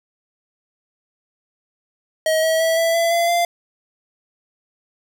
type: tone with pitch steps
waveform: square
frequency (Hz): 634 / 643.2 / 652.6 / 662.1 / 671.7 / 681.5 / 691.4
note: D#5 / E5 / E5 / E5 / E5 / F5 / F5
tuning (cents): +32 / -43 / -18 / +7 / +32 / -43 / -18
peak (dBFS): -16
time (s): 2.26-3.45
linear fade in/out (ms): 2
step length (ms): 170
effects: none